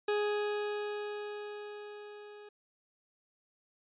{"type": "tone with level ramp", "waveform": "40% pulse", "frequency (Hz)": 416.1, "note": "G#4", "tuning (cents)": 3, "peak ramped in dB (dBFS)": [-27, -48], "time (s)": [0.08, 2.49], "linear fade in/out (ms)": 5, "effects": ["resampled to 8000 Hz"]}